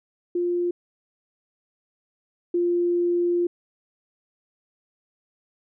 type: tone pair in turn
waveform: sine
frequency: 350.7 / 348.8 Hz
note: F4 / F4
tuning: +7 / -2 cents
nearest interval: unison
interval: 9 cents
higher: first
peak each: -21 / -19 dBFS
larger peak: second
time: 0.35-0.71 / 2.54-3.47 s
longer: second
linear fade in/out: 5 ms
effects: none